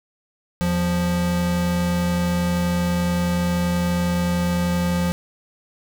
square tone pair together, 82.41 / 175.28 Hz, E2 / F3, 0 / +7 cents, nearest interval octave + minor second, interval 1307 cents, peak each -28 / -20 dBFS, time 0.61-5.12 s, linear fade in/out 0 ms, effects none

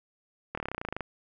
slowing click train, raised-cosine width 0.5 ms, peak -18 dBFS, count 15, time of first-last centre 0.55-1.007 s, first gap 25 ms, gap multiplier 1.04, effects none

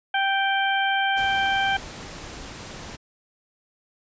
harmonic tone, 783 Hz, G5, 2 cents flat, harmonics 1 / 2 / 3 / 4, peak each -23 / -24 / -30 / -29 dBFS, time 0.14-1.77 s, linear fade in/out 5 ms
pink noise, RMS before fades -38 dBFS, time 1.16-2.97 s, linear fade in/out 20 ms
effects resampled to 16000 Hz

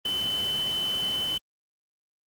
sine tone in noise, 3035 Hz, F#7, 43 cents sharp, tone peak -25 dBFS, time 0.05-1.38 s, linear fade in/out 5 ms, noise pink, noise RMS -37 dBFS, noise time 0.05-1.38 s, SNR +9 dB, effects high-pass 100 Hz 12 dB/octave + Opus 24 kbps

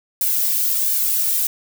violet noise with flanger, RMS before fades -19 dBFS, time 0.21-1.47 s, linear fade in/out 2 ms, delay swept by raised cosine 1.5 to 2.44 ms, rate 1.4 Hz, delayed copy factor -0.85, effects none

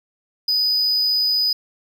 triangle tone, 4978 Hz, D#8, in tune, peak -15 dBFS, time 0.48-1.53 s, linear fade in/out 5 ms, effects none

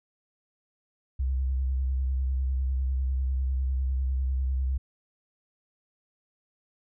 sine tone with vibrato, 65.41 Hz, C2, in tune, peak -24 dBFS, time 1.19-4.78 s, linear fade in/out 10 ms, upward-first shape sine, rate 10 Hz, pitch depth 39 cents each way, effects none

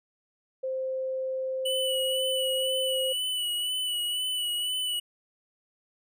sine tone, 523 Hz, C5, 1 cent flat, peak -28 dBFS, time 0.63-3.13 s, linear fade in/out 10 ms
square tone with vibrato, 2960 Hz, F#7, in tune, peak -28 dBFS, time 1.65-5 s, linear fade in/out 10 ms, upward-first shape sine, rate 2 Hz, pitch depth 33 cents each way
effects none

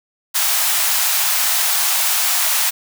white high-pass noise, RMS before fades -17 dBFS, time 0.34-2.71 s, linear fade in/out 20 ms, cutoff 660 Hz, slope 48 dB/octave, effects none

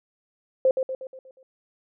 sine tone with echo, 523.3 Hz, C5, in tune, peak -15 dBFS, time 0.65-0.71 s, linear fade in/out 2 ms, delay 120 ms, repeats 6, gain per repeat -6 dB, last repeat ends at 1.43 s, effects none

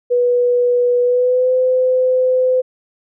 sine tone with pitch glide, 489 to 510.4 Hz, B4 to C5, -17 to -43 cents, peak -11 dBFS, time 0.1-2.62 s, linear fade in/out 20 ms, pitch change +74 cents, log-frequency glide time 1.02-1.52 s, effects none

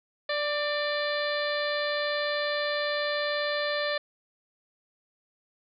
harmonic tone with a mistuned harmonic, 587.3 Hz, D5, in tune, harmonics 1 / 2 / 3 / 4 / 5 / 6 / 7 / 8, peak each -29 / -36 / -32 / -40 / -44 / -37 / -37 / -44 dBFS, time 0.29-3.98 s, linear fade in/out 5 ms, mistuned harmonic 3, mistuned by +27 cents, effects none

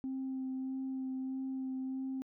sine tone with vibrato, 263 Hz, C4, 9 cents sharp, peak -34 dBFS, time 0.04-2.22 s, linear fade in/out 0 ms, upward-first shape sine, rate 1.6 Hz, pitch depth 12 cents each way, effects tanh soft clip ceiling -32 dBFS

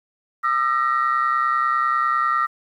sine tone cluster, 1210 / 1340 / 1887 Hz, D#6 / E6 / A#6, -49 / +28 / +21 cents, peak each -20 / -20 / -26 dBFS, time 0.43-2.47 s, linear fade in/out 20 ms, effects tanh soft clip ceiling -9 dBFS + 9-bit

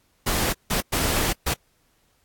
pink noise bursts at uneven times, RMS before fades -23 dBFS, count 4, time 0.26-0.53 / 0.7-0.81 / 0.92-1.33 / 1.46-1.54 s, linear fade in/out 10 ms, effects pink hiss -65 dBFS RMS until 2.24 s + AAC 64 kbps

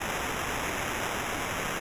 white noise with sample-and-hold, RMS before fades -32 dBFS, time 0-1.8 s, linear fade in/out 20 ms, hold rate 4410 Hz, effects resampled to 32000 Hz

